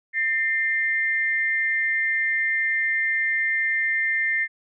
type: tone pair together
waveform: sine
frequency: 1809 / 2093 Hz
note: A6 / C7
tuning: +48 / 0 cents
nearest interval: minor third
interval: 252 cents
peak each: -23 dBFS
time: 0.13-4.48 s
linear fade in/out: 50 ms
effects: none